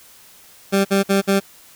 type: tone bursts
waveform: 20% pulse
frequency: 196.4 Hz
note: G3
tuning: 4 cents sharp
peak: -9 dBFS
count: 4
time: 0.72-1.402 s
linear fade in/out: 20 ms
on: 130 ms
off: 54 ms
effects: white hiss -47 dBFS RMS until 1.75 s